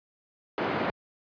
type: band-pass noise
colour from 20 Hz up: pink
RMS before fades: -29 dBFS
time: 0.58-0.9 s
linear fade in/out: 0 ms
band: 210 to 1700 Hz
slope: 12 dB/octave
effects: high-pass 80 Hz 12 dB/octave + resampled to 11025 Hz